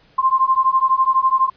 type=beating tone pair; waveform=sine; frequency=1046.5 / 1058.5 Hz; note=C6 / C6; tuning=0 / +20 cents; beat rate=12 Hz; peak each=-16 dBFS; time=0.18-1.5 s; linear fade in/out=10 ms; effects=pink hiss -54 dBFS RMS until 1.56 s + resampled to 11025 Hz